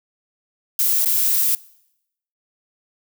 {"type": "noise with dropouts", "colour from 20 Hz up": "violet", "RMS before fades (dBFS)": -18, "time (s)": [0.79, 1.55], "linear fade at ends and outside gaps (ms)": 1, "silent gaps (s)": [1.049, 1.058], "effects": ["noise-tail reverb RT60 0.8 s tail -22 dB re dry"]}